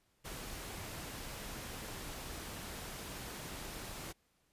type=noise; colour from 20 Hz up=pink; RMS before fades=-45 dBFS; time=0.24-4.13 s; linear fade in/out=20 ms; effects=pink hiss -75 dBFS RMS until 4.52 s + resampled to 32000 Hz